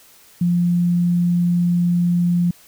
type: tone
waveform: sine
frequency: 174.61 Hz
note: F3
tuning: in tune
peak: -14 dBFS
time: 0.41-2.51 s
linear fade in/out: 5 ms
effects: white hiss -49 dBFS RMS until 2.67 s